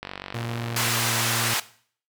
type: click train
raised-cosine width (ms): 0.3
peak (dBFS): -16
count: 41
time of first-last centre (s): 0.03-0.872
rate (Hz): 47.5
type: tone with pitch glide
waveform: sawtooth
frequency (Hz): 117.4 to 116.32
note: A#2 to A#2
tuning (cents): +13 to -3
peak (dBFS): -25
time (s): 0.34-1.54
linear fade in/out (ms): 5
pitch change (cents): -16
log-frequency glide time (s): 0.67-1.32
type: band-pass noise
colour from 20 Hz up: pink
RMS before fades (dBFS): -25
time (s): 0.76-1.6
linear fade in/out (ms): 5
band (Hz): 980 to 15000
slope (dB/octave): 12
effects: noise-tail reverb RT60 0.5 s tail -17 dB re dry